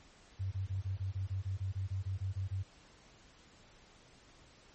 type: tone bursts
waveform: sine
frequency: 95.7 Hz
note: G2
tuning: 41 cents flat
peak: -33 dBFS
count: 15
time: 0.39-2.634 s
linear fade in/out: 20 ms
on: 130 ms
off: 21 ms
effects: pink hiss -61 dBFS RMS until 4.74 s + MP3 32 kbps